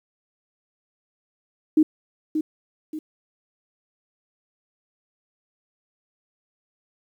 sine tone with echo, 310 Hz, D#4, 6 cents flat, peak -12 dBFS, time 1.77-1.83 s, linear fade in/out 5 ms, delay 580 ms, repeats 2, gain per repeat -8 dB, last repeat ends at 2.99 s, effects 9-bit

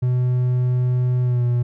triangle tone with pitch glide, 125.1 to 121.4 Hz, B2 to B2, +23 to -29 cents, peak -14 dBFS, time 0.02-1.63 s, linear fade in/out 10 ms, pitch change -52 cents, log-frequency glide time 1.22-1.44 s, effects none

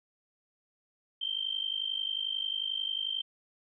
sine tone with amplitude modulation, 3136 Hz, G7, in tune, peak -27 dBFS, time 1.21-3.22 s, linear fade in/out 10 ms, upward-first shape sine, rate 51.2 Hz, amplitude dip 85%, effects none

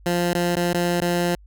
15% pulse tone with dropouts, 174.61 Hz, F3, in tune, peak -13 dBFS, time 0.06-1.35 s, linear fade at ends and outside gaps 2 ms, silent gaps 0.333-0.35 / 0.554-0.567 / 0.731-0.744 / 1.005-1.017 s, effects added 50 Hz sine -45 dBFS peak until 1.46 s

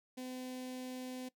sawtooth tone with notch filter, 254.7 Hz, C4, 46 cents flat, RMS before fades -44 dBFS, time 0.17-1.29 s, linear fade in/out 10 ms, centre 1300 Hz, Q 0.94, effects noise-tail reverb RT60 0.1 s tail -19 dB re dry

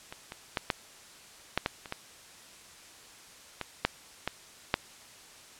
clicks, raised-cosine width 0.3 ms, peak -24 / -23 / -12 / -10 / -9 / -11 / -26 / -17 / -17 / -7 / -13 / -7 dBFS, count 12, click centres 0.125 / 0.321 / 0.572 / 0.702 / 1.576 / 1.661 / 1.858 / 1.924 / 3.613 / 3.85 / 4.276 / 4.741 s, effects white hiss -52 dBFS RMS until 5.59 s + low-pass 9000 Hz 12 dB/octave

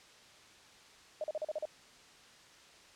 sine tone bursts, 616 Hz, D#5, 17 cents flat, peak -33 dBFS, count 7, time 1.21-1.654 s, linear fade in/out 2 ms, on 30 ms, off 39 ms, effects white hiss -58 dBFS RMS until 2.95 s + low-pass 6000 Hz 12 dB/octave

